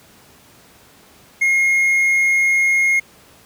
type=tone; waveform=triangle; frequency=2147 Hz; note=C7; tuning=44 cents sharp; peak=-11 dBFS; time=1.41-3 s; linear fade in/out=10 ms; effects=pink hiss -48 dBFS RMS until 3.45 s + high-pass 80 Hz 12 dB/octave